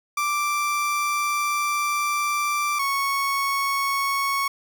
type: tone pair in turn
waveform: 30% pulse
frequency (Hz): 1174.7 / 1105.5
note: D6 / C#6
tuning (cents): 0 / -5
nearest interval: minor second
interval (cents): 105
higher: first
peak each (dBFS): -19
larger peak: neither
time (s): 0.17-2.79 / 2.79-4.48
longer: first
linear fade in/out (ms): 5
effects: none